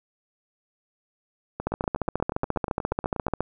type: two click trains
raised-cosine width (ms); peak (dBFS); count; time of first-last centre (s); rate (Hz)
1; -10 / -16; 26 / 15; 1.67-3.406 / 1.6-3.283; 14.4 / 8.32
effects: none